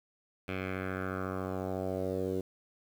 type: tone with low-pass filter sweep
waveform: 10% pulse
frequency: 94 Hz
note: F#2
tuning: 28 cents sharp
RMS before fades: -35 dBFS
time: 0.48-2.41 s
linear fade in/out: 5 ms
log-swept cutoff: 2600 to 410 Hz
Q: 2.8
effects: 9-bit